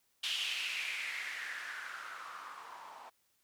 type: noise with low-pass filter sweep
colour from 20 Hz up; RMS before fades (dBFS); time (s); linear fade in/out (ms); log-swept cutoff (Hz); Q
violet; -41; 0.23-3.1; 10; 3200 to 860; 4.7
effects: white hiss -75 dBFS RMS until 3.43 s